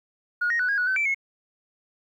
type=tone with pitch steps; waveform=sine; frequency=1442 / 1871 / 1485 / 1635 / 1468 / 1528 / 2330 / 2178 Hz; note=F#6 / A#6 / F#6 / G#6 / F#6 / G6 / D7 / C#7; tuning=-45 / +6 / +6 / -28 / -14 / -45 / -14 / -31 cents; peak=-20 dBFS; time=0.41-1.146 s; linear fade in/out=10 ms; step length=92 ms; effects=tanh soft clip ceiling -17 dBFS + 10-bit

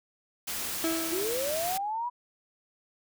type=noise; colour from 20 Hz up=white; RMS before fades=-34 dBFS; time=0.47-1.78 s; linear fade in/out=10 ms
type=tone with exponential decay; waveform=35% pulse; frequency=327.1 Hz; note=E4; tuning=13 cents flat; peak=-24 dBFS; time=0.84-1.9 s; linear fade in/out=1 ms; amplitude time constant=230 ms
type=linear sweep; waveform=sine; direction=up; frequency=334.9 to 987.8 Hz; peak=-29 dBFS; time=1.11-2.1 s; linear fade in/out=20 ms
effects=none

